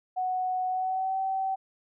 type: tone with pitch glide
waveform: sine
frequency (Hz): 740 to 767.4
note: F#5 to G5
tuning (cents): 0 to -37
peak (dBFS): -26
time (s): 0.16-1.56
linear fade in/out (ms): 20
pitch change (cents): +63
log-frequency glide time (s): 0.68-1.18
effects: none